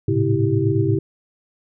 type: tone cluster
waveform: sine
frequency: 106.3 / 114.7 / 136.8 / 326.8 / 391.1 Hz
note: G#2 / A#2 / C#3 / E4 / G4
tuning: +41 / -28 / -23 / -15 / -4 cents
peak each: -22 dBFS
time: 0.08-0.99 s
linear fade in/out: 5 ms
effects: none